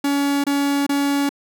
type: tone bursts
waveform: 45% pulse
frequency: 282.4 Hz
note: C#4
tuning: 32 cents sharp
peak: -17 dBFS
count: 3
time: 0.04-1.292 s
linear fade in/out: 5 ms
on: 400 ms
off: 26 ms
effects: none